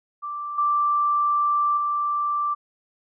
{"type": "tone with level steps", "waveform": "sine", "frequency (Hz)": 1174, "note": "D6", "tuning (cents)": -1, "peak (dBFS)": [-28, -18, -21], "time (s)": [0.22, 2.55], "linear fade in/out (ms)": 20, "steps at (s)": [0.58, 1.77], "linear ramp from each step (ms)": 5, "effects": []}